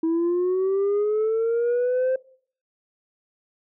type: linear sweep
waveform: sine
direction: up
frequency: 322.3 to 523.3 Hz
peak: -17 dBFS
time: 0.03-2.16 s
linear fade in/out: 5 ms
effects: noise-tail reverb RT60 0.5 s tail -21 dB re dry + tanh soft clip ceiling -18 dBFS

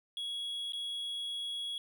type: tone with dropouts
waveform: triangle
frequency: 3336 Hz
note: G#7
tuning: 7 cents sharp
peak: -34 dBFS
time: 0.17-1.78 s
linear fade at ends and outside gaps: 1 ms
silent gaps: 0.722-0.733 s
effects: none

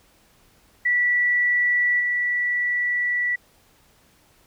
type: tone with level steps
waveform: sine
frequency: 1955 Hz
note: B6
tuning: 18 cents flat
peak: -17 / -20 dBFS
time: 0.85-3.36 s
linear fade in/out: 10 ms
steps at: 1.99 s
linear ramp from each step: 20 ms
effects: pink hiss -58 dBFS RMS until 4.46 s

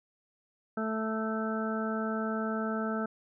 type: harmonic tone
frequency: 220 Hz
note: A3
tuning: in tune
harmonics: 1 / 2 / 3 / 4 / 6 / 7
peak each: -32 / -37 / -38 / -44 / -37 / -42 dBFS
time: 0.77-3.06 s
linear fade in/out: 5 ms
effects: none

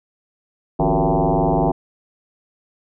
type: tone with frequency modulation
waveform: sine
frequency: 252.1 Hz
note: B3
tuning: 36 cents sharp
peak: -14 dBFS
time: 0.79-1.72 s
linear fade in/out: 10 ms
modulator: 105 Hz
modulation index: 5.9
effects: none

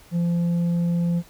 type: tone with tanh clipping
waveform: sine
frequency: 171.8 Hz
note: F3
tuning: 28 cents flat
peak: -20 dBFS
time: 0.11-1.23 s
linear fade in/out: 50 ms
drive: 4 dB
effects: pink hiss -51 dBFS RMS until 1.29 s

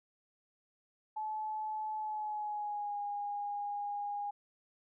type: tone with pitch glide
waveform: sine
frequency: 862 to 818.3 Hz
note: A5 to G#5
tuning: -36 to -26 cents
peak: -35 dBFS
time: 1.16-4.31 s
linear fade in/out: 10 ms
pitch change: -90 cents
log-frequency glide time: 1.98-2.99 s
effects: none

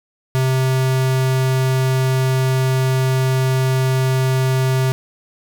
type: tone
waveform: square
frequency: 130.81 Hz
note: C3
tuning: in tune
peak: -15 dBFS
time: 0.35-4.92 s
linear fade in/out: 0 ms
effects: none

